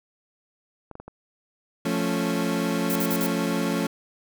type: clicks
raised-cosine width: 1 ms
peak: -25 dBFS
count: 4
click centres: 0.913 / 0.954 / 1 / 1.08 s
type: chord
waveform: 30% pulse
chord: F augmented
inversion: none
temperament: equal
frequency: 174.61 / 220 / 277.2 Hz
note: F3 / A3 / C#4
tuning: 0 / 0 / 0 cents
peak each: -25 dBFS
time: 1.85-3.87 s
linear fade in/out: 5 ms
type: noise bursts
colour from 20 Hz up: violet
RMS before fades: -29 dBFS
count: 4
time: 2.9-3.264 s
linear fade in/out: 0 ms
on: 55 ms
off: 48 ms
effects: none